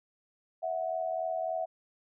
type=tone pair together; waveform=sine; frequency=651.5 / 735 Hz; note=E5 / F#5; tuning=-20 / -12 cents; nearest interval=major second; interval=208 cents; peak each=-32 / -34 dBFS; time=0.62-1.66 s; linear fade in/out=20 ms; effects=none